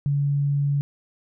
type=tone; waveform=sine; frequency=142.3 Hz; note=C#3; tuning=46 cents sharp; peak=-19 dBFS; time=0.06-0.81 s; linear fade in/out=0 ms; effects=none